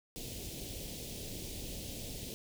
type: band-stop noise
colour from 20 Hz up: pink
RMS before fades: -43 dBFS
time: 0.16-2.34 s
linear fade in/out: 0 ms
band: 570 to 2800 Hz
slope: 24 dB/octave
effects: none